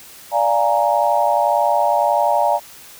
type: chord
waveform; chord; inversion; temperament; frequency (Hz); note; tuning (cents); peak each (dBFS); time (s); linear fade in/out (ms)
sine; Bb dominant seventh; first; equal; 587.3 / 698.5 / 830.6 / 932.3; D5 / F5 / Ab5 / Bb5; 0 / 0 / 0 / 0; -19; 0.31-2.6; 50
effects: white hiss -41 dBFS RMS until 2.99 s